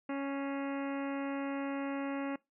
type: harmonic tone with a mistuned harmonic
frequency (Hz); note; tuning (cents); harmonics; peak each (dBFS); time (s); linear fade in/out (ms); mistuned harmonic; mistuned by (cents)
277.2; C#4; 0; 1 / 2 / 3 / 4 / 5 / 6 / 7 / 8 / 9 / 10; -35 / -41 / -45 / -47 / -49 / -51 / -52 / -53 / -54 / -55; 0.09-2.36; 5; 8; -57
effects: noise-tail reverb RT60 0.2 s tail -22 dB re dry